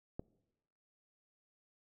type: click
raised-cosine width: 2 ms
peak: -27 dBFS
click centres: 0.195 s
effects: noise-tail reverb RT60 1.0 s tail -23 dB re dry